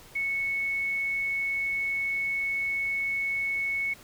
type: tone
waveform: sine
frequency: 2208 Hz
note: C#7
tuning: 7 cents flat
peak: -26 dBFS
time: 0.15-3.94 s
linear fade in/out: 10 ms
effects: pink hiss -51 dBFS RMS until 4.03 s